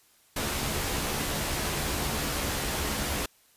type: noise with comb filter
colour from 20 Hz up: pink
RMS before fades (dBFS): -30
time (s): 0.36-3.26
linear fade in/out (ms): 5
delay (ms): 14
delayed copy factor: +0.5
effects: white hiss -62 dBFS RMS until 3.56 s + resampled to 32000 Hz